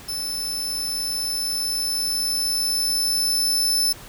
sawtooth tone with level ramp, 5274 Hz, E8, in tune, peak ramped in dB -23 to -15 dBFS, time 0.08-3.93 s, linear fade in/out 10 ms, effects pink hiss -42 dBFS RMS until 4.08 s

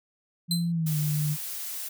sine tone with pitch glide, 170 to 150.58 Hz, F3 to D3, -46 to +44 cents, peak -24 dBFS, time 0.48-1.37 s, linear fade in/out 50 ms, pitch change -210 cents, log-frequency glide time 0.72-0.97 s
sawtooth tone with exponential decay, 4069 Hz, C8, 49 cents flat, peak -20 dBFS, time 0.51-0.72 s, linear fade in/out 2 ms, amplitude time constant 45 ms
blue noise, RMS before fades -35 dBFS, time 0.86-1.89 s, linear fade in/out 10 ms
effects none

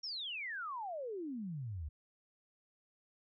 sine exponential sweep, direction down, 5660 to 69.3 Hz, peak -39 dBFS, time 0.03-1.89 s, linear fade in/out 10 ms, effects none

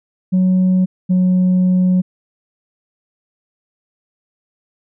sine tone pair in turn, 185 / 183.19 Hz, F#3 / F#3, 0 / -17 cents, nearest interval unison, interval 17 cents, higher first, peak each -8 dBFS, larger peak neither, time 0.32-0.86 / 1.09-2.02 s, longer second, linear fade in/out 20 ms, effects tanh soft clip ceiling -9 dBFS

